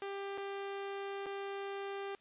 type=tone with dropouts; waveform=sawtooth; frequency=396.2 Hz; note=G4; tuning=18 cents sharp; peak=-35 dBFS; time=0.02-2.15 s; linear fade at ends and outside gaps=1 ms; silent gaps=0.376-0.38 / 1.26-1.265 s; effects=white hiss -66 dBFS RMS until 2.2 s + resampled to 8000 Hz